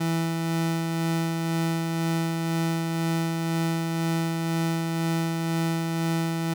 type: tone with tremolo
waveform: 30% pulse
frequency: 164.81 Hz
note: E3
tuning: in tune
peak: -20 dBFS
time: 0-6.54 s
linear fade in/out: 10 ms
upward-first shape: sine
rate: 2 Hz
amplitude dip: 30%
effects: none